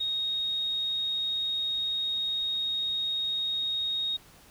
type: tone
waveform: sine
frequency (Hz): 3738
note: A#7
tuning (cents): +4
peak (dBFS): -27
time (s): 0-4.17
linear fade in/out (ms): 10
effects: pink hiss -55 dBFS RMS until 4.5 s